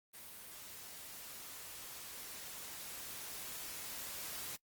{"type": "noise with level ramp", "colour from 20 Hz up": "white", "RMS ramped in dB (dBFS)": [-52, -44], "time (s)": [0.13, 4.57], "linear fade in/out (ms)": 20, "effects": ["noise-tail reverb RT60 0.1 s tail -23 dB re dry", "Opus 32 kbps"]}